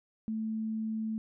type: tone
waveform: sine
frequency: 220 Hz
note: A3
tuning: in tune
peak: -31 dBFS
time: 0.28-1.18 s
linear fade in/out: 0 ms
effects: none